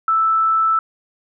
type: tone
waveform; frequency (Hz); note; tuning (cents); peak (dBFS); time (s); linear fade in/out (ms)
sine; 1318.5; E6; 0; -13; 0.08-0.79; 2
effects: none